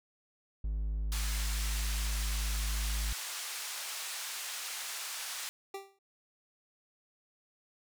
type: tone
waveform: triangle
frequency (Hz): 52.4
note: G#1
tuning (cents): +16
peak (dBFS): -29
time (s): 0.64-3.13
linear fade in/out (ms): 5
type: band-pass noise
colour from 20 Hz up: white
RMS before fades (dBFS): -40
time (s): 1.12-5.49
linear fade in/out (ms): 0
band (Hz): 920 to 9100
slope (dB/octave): 12
type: tone with exponential decay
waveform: 25% pulse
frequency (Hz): 392.1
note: G4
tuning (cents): 0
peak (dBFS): -32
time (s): 5.74-5.99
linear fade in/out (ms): 5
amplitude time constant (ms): 53
effects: none